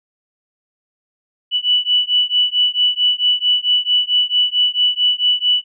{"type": "beating tone pair", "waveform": "sine", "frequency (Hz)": [2960, 2964.5], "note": ["F#7", "F#7"], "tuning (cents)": [0, 3], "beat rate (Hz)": 4.5, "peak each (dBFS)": -16, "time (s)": [1.51, 5.64], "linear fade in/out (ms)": 50, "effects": []}